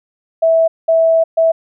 sine tone bursts at uneven times, 654 Hz, E5, 14 cents flat, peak -8 dBFS, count 3, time 0.42-0.68 / 0.88-1.24 / 1.37-1.52 s, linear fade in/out 10 ms, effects none

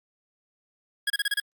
25% pulse tone bursts, 1653 Hz, G#6, 9 cents flat, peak -19 dBFS, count 6, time 1.07-1.401 s, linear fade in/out 5 ms, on 31 ms, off 29 ms, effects Opus 48 kbps

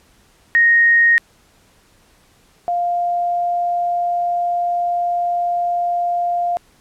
sine tone pair in turn, 1864.7 / 700.1 Hz, A#6 / F5, 0 / +4 cents, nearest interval octave + perfect fourth, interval 1696 cents, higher first, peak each -9 / -16 dBFS, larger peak first, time 0.55-1.18 / 2.68-6.57 s, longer second, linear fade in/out 0 ms, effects pink hiss -54 dBFS RMS until 6.8 s + low-pass 12000 Hz 12 dB/octave

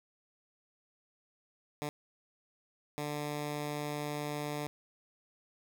10% pulse tone bursts at uneven times, 147.8 Hz, D3, 11 cents sharp, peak -27 dBFS, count 2, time 1.82-1.89 / 2.98-4.67 s, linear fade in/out 0 ms, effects none

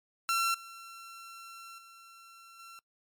sawtooth tone with level steps, 1355 Hz, E6, 47 cents sharp, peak -23 / -42 / -48 / -44 dBFS, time 0.29-2.79 s, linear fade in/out 0 ms, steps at 0.54 / 1.78 / 2.59 s, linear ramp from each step 5 ms, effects noise-tail reverb RT60 0.1 s tail -22 dB re dry + MP3 96 kbps

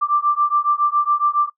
sine beating tone pair, 1174.7 / 1181.9 Hz, D6 / D6, 0 / +11 cents, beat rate 7.2 Hz, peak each -18 dBFS, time 0.01-1.5 s, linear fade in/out 20 ms, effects noise-tail reverb RT60 0.1 s tail -22 dB re dry

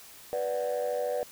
sine chord, B minor, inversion none, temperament equal, 493.9 / 587.3 / 740 Hz, B4 / D5 / F#5, 0 / 0 / 0 cents, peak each -29 / -30 / -35 dBFS, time 0.33-1.23 s, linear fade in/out 0 ms, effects tanh soft clip ceiling -23 dBFS + white hiss -50 dBFS RMS until 1.31 s

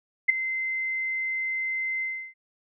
sine tone with ADSR envelope, 2070 Hz, C7, 19 cents flat, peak -12 dBFS, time 0.28-2.34 s, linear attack 16 ms, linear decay 9 ms, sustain -14 dB, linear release 320 ms, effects none

